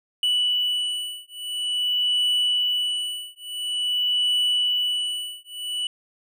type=beating tone pair; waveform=triangle; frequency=2960 / 2960.48 Hz; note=F#7 / F#7; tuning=0 / 0 cents; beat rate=0.48 Hz; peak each=-23 dBFS; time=0.23-5.87 s; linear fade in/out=2 ms; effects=none